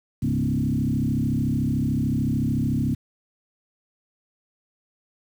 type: tone with frequency modulation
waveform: sine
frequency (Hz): 184.8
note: F#3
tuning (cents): -2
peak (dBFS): -20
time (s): 0.22-2.95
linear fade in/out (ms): 10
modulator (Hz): 33.6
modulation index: 2.8
effects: 8-bit